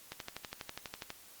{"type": "click train", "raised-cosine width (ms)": 0.2, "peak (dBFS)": -22, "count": 13, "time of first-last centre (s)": [0.12, 1.104], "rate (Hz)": 12.2, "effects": ["white hiss -56 dBFS RMS until 1.4 s", "Opus 48 kbps"]}